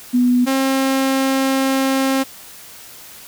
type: tone pair in turn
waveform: sine / sawtooth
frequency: 246.9 / 267.6 Hz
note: B3 / C4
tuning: 0 / +39 cents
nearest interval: minor second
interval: 139 cents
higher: second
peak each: -11 dBFS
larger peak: neither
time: 0.13-0.46 / 0.46-2.24 s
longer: second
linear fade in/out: 20 ms
effects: white hiss -39 dBFS RMS until 3.27 s